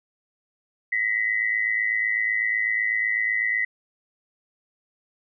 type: tone pair together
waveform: sine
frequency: 1911 / 2019 Hz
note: A#6 / B6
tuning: +43 / +38 cents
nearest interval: minor second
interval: 95 cents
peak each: -25 / -23 dBFS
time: 0.92-3.65 s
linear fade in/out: 5 ms
effects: none